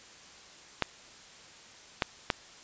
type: clicks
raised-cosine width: 0.3 ms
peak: -9 dBFS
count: 3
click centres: 0.823 / 2.022 / 2.302 s
effects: white hiss -52 dBFS RMS until 2.63 s + resampled to 16000 Hz